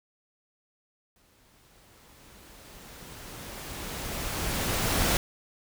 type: noise with exponential growth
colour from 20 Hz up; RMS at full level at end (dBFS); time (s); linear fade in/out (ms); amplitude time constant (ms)
pink; -24; 1.16-5.17; 1; 870
effects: none